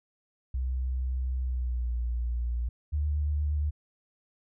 sine tone with pitch glide, 63.8 to 59.53 Hz, C2 to A#1, -43 to +37 cents, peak -27 dBFS, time 0.54-2.69 s, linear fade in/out 5 ms, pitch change -120 cents, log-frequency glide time 1.4-1.93 s
sine tone with vibrato, 74.1 Hz, D2, 16 cents sharp, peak -25 dBFS, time 2.92-3.71 s, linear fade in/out 20 ms, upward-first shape triangle, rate 8.5 Hz, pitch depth 26 cents each way
effects none

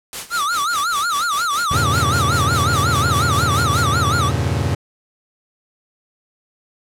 white noise with tremolo, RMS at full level -26 dBFS, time 0.13-3.87 s, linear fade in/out 0 ms, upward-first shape sine, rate 5 Hz, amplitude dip 85%
square tone with vibrato, 1271 Hz, D#6, 36 cents sharp, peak -18 dBFS, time 0.3-4.32 s, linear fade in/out 50 ms, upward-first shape sine, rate 5.5 Hz, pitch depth 200 cents each way
40% pulse chord, E diminished seventh, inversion none, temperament equal, 82.41 / 98 / 116.54 / 138.59 Hz, E2 / G2 / Bb2 / Db3, 0 / 0 / 0 / 0 cents, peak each -22 dBFS, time 1.71-4.75 s, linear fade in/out 5 ms
effects low-pass 11000 Hz 12 dB/octave

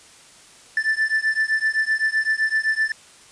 triangle beating tone pair, 1759 / 1766.8 Hz, A6 / A6, -1 / +7 cents, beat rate 7.8 Hz, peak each -20 dBFS, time 0.77-2.92 s, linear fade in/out 2 ms, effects white hiss -48 dBFS RMS until 3.31 s + resampled to 22050 Hz

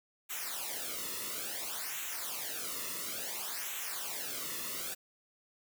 white noise with flanger, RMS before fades -39 dBFS, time 0.29-4.95 s, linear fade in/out 20 ms, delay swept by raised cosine 0.2 to 1.3 ms, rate 0.58 Hz, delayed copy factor -0.8, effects none

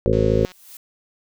harmonic tone, 54 Hz, A1, 32 cents flat, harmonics 1 / 2 / 3 / 4 / 5 / 7 / 8 / 9 / 10, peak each -24 / -22 / -26 / -25 / -28 / -22 / -24 / -22 / -25 dBFS, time 0.06-0.45 s, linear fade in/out 0 ms
click train, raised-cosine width 0.2 ms, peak -25 dBFS, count 72, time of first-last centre 0.13-0.518 s, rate 183 Hz
blue noise with exponential growth, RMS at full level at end -38 dBFS, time 0.21-0.77 s, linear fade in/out 2 ms, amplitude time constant 120 ms
effects none

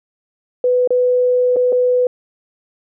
sine tone with dropouts, 497.7 Hz, B4, 13 cents sharp, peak -11 dBFS, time 0.64-2.07 s, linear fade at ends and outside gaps 2 ms, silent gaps 0.875-0.905 / 1.561-1.566 / 1.723-1.727 s, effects none

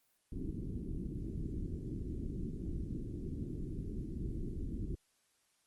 pink low-pass noise, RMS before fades -40 dBFS, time 0.32-4.95 s, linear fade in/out 2 ms, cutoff 370 Hz, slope 48 dB/octave, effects white hiss -75 dBFS RMS until 5.66 s + Opus 24 kbps

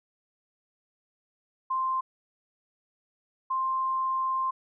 sine tone pair in turn, 1046.5 / 1050.7 Hz, C6 / C6, 0 / +7 cents, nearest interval unison, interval 7 cents, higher second, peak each -25 dBFS, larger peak neither, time 1.7-2.01 / 3.5-4.51 s, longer second, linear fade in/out 10 ms, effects none

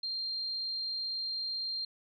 sine tone, 4186 Hz, C8, in tune, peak -33 dBFS, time 0.03-1.85 s, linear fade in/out 5 ms, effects none

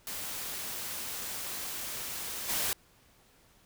white noise with level steps, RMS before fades -38 / -31 dBFS, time 0.07-2.73 s, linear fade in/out 0 ms, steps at 2.48 s, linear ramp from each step 20 ms, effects pink hiss -63 dBFS RMS until 3.65 s

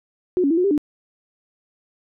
sine tone with pitch steps, 363.1 / 280.1 / 329.8 / 361.1 / 398.3 / 295.9 Hz, F#4 / C#4 / E4 / F#4 / G4 / D4, -33 / +18 / +1 / -42 / +28 / +13 cents, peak -15 dBFS, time 0.37-0.778 s, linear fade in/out 0 ms, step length 68 ms, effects none

